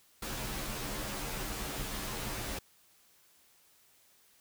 pink noise with comb filter, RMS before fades -38 dBFS, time 0.22-2.59 s, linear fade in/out 5 ms, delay 12 ms, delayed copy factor -0.9, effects white hiss -65 dBFS RMS until 4.4 s

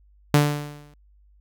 sawtooth tone with exponential decay, 146.83 Hz, D3, in tune, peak -8 dBFS, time 0.34-0.94 s, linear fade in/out 2 ms, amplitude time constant 130 ms, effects added 50 Hz sine -53 dBFS peak until 1.4 s

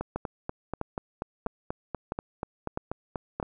two click trains, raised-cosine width 1 ms, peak -17 / -16 dBFS, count 15 / 6, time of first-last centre 0.01-3.4 / 0.16-3.428 s, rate 4.13 / 1.53 Hz, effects none

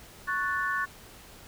sine chord, F# minor, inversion second, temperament equal, 1108.7 / 1480 / 1760 Hz, C#6 / F#6 / A6, 0 / 0 / 0 cents, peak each -31 dBFS, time 0.27-0.86 s, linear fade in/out 20 ms, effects pink hiss -50 dBFS RMS until 1.47 s

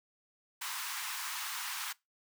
pink high-pass noise, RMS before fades -39 dBFS, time 0.61-1.93 s, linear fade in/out 10 ms, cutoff 920 Hz, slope 48 dB/octave, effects noise-tail reverb RT60 0.2 s tail -22 dB re dry

